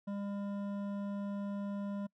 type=tone with hard clipping; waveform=sine; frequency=201.1 Hz; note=G3; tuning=44 cents sharp; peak=-38 dBFS; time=0.07-2.07 s; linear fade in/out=10 ms; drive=11 dB; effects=noise-tail reverb RT60 0.1 s tail -26 dB re dry